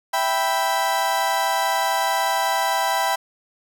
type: chord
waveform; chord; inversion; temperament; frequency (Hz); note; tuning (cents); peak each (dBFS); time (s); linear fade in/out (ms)
35% pulse; E minor; none; equal; 659.3 / 784 / 987.8; E5 / G5 / B5; 0 / 0 / 0; -25 / -21 / -21; 0.13-3.16; 10
effects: none